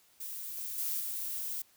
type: noise with level steps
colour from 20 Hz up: violet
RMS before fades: -41 / -39 / -34 / -37 dBFS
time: 0.2-1.62 s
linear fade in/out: 5 ms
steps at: 0.57 / 0.78 / 1 s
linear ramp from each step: 2 ms
effects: white hiss -65 dBFS RMS until 1.76 s